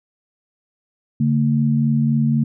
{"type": "tone pair together", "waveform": "sine", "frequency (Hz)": [142.7, 226.5], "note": ["D3", "A#3"], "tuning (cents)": [-49, -50], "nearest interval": "minor sixth", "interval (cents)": 799, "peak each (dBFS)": -17, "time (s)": [1.2, 2.44], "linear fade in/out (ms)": 5, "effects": []}